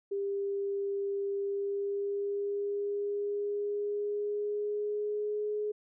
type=tone with pitch glide; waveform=sine; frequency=398.5 to 420.2 Hz; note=G4 to G#4; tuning=+28 to +20 cents; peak=-30 dBFS; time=0.11-5.72 s; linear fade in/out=10 ms; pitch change=+92 cents; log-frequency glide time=1.37-5.49 s; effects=none